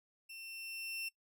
sawtooth tone with level ramp, 2700 Hz, E7, 41 cents sharp, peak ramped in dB -45 to -35 dBFS, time 0.29-1.09 s, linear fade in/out 10 ms, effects noise-tail reverb RT60 0.1 s tail -22 dB re dry

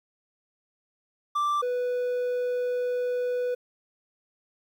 triangle tone pair in turn, 1174.7 / 493.9 Hz, D6 / B4, 0 / 0 cents, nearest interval octave + minor third, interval 1500 cents, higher first, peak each -21 / -23 dBFS, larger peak first, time 1.35-1.62 / 1.62-3.55 s, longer second, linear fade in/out 10 ms, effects 10-bit

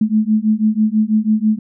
sine beating tone pair, 212.9 / 219 Hz, G#3 / A3, +43 / -8 cents, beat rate 6.1 Hz, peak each -15 / -15 dBFS, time 0.01-1.59 s, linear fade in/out 5 ms, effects none

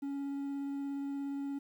triangle tone with vibrato, 279.2 Hz, C#4, 13 cents sharp, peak -33 dBFS, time 0.02-1.59 s, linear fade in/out 10 ms, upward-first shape sine, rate 17 Hz, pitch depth 8 cents each way, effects 11-bit

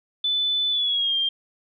sine tone with pitch glide, 3500 to 3191 Hz, A7 to G7, -10 to +30 cents, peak -20 dBFS, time 0.24-1.29 s, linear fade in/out 5 ms, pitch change -160 cents, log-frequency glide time 0.7-1.16 s, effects none

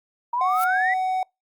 sine exponential sweep, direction up, 932.3 to 2012 Hz, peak -21 dBFS, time 0.33-0.94 s, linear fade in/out 5 ms
triangle tone with pitch glide, 740 to 747.7 Hz, F#5 to F#5, 0 to +18 cents, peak -19 dBFS, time 0.41-1.23 s, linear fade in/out 2 ms, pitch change +18 cents, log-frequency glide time 0.73-0.88 s
blue noise with exponential growth, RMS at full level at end -29 dBFS, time 0.45-0.64 s, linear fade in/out 1 ms, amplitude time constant 41 ms
effects noise-tail reverb RT60 0.2 s tail -26 dB re dry + Opus 48 kbps

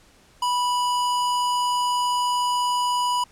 square tone, 983 Hz, B5, 8 cents flat, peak -21 dBFS, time 0.42-3.24 s, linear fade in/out 5 ms, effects pink hiss -55 dBFS RMS until 3.31 s + low-pass 10000 Hz 12 dB/octave

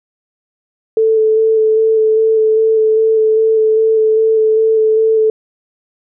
sine tone with vibrato, 440 Hz, A4, in tune, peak -8 dBFS, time 0.97-5.3 s, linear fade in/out 2 ms, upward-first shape square, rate 2.5 Hz, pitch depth 12 cents each way, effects none

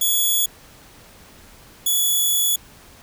5% pulse tone pair in turn, 3387 / 3411 Hz, G#7 / G#7, +33 / +46 cents, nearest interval unison, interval 13 cents, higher second, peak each -9 dBFS, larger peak neither, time 0.01-0.46 / 1.86-2.56 s, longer second, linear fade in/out 5 ms, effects pink hiss -47 dBFS RMS until 3.02 s

